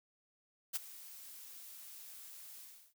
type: noise with ADSR envelope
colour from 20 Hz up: blue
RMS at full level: -34 dBFS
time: 0.73-2.94 s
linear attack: 28 ms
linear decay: 19 ms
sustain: -18 dB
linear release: 350 ms
effects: none